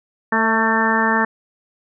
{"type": "harmonic tone with a mistuned harmonic", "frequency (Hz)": 223.6, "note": "A3", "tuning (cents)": 28, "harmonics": [1, 2, 3, 4, 5, 6, 7, 8], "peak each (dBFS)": [-21, -25, -28, -21, -23, -26, -24, -20], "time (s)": [0.32, 1.25], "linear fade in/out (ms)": 5, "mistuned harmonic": 3, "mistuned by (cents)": -35, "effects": []}